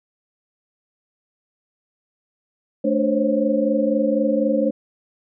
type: tone cluster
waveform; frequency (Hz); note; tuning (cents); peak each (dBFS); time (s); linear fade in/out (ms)
sine; 219.4 / 293.1 / 520 / 544; A3 / D4 / C5 / C#5; -5 / -3 / -11 / -33; -22; 2.84-4.71; 10
effects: none